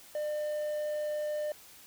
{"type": "tone", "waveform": "triangle", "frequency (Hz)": 601, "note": "D5", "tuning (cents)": 40, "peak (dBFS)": -29, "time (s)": [0.15, 1.52], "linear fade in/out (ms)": 2, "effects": ["white hiss -54 dBFS RMS until 1.86 s"]}